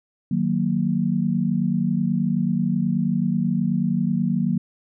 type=chord; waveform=sine; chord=D# minor; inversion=none; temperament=equal with one note detuned; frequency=154.49 / 185 / 233.1 Hz; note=D#3 / F#3 / A#3; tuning=-12 / 0 / 0 cents; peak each=-25 / -22 / -23 dBFS; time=0.31-4.58 s; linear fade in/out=5 ms; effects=none